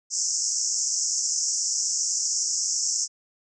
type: band-pass noise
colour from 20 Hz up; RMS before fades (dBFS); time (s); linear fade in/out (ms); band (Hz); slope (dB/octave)
pink; -26; 0.1-3.08; 50; 5300 to 7600; 96
effects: none